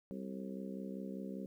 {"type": "harmonic tone with a mistuned harmonic", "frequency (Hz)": 65.1, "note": "C2", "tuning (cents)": -8, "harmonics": [3, 4, 5, 6, 7, 8], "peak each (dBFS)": [-43, -47, -53, -50, -53, -52], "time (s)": [0.11, 1.46], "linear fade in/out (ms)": 0, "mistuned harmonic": 8, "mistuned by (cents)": 58, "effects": ["12-bit"]}